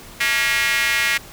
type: tone with high-pass filter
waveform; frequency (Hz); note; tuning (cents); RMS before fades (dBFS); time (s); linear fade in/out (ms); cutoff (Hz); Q
square; 127.4; C3; -46; -19; 0.2-1.18; 10; 2000; 3.3
effects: pink hiss -40 dBFS RMS until 1.32 s